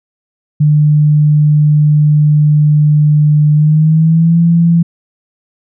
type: tone with pitch glide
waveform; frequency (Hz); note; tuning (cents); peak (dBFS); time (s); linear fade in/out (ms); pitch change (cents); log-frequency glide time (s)
sine; 150 to 168.37; D3 to E3; +37 to +37; -5; 0.6-4.83; 10; +200; 3.54-4.39
effects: none